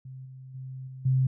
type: tone with level steps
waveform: sine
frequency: 130.81 Hz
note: C3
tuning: in tune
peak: -39 / -42 / -36 / -39 / -20 dBFS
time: 0.05-1.27 s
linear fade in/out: 5 ms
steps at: 0.25 / 0.54 / 0.87 / 1.05 s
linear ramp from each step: 10 ms
effects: none